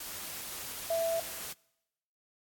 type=tone in noise; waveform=sine; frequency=663 Hz; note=E5; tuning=10 cents sharp; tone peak=-27 dBFS; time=0.9-1.2 s; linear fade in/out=5 ms; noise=white; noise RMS=-41 dBFS; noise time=0-1.53 s; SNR=+11 dB; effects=noise-tail reverb RT60 0.9 s tail -24 dB re dry + AAC 64 kbps